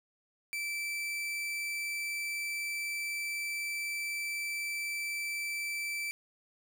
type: tone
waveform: 40% pulse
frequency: 2328 Hz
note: D7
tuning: 16 cents flat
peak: -33 dBFS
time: 0.53-6.11 s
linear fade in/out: 0 ms
effects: none